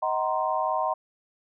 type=chord; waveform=sine; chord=C half-diminished seventh; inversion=first; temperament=just; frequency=627.9 / 753.5 / 941.9 / 1046.5 Hz; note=Eb5 / Gb5 / Bb5 / C6; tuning=+16 / +31 / +18 / 0 cents; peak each=-29 dBFS; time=0.02-0.94 s; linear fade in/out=10 ms; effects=none